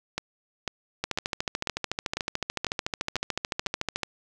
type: two click trains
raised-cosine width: 0.2 ms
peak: -10 / -11 dBFS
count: 42 / 8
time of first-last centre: 1.04-4.033 / 0.18-3.663 s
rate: 13.7 / 2.01 Hz
effects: none